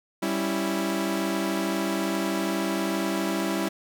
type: chord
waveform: sawtooth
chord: C# diminished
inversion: second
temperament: equal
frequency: 196 / 277.2 / 329.6 Hz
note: G3 / C#4 / E4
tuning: 0 / 0 / 0 cents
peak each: -25 / -28 / -24 dBFS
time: 0.22-3.69 s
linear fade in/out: 10 ms
effects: none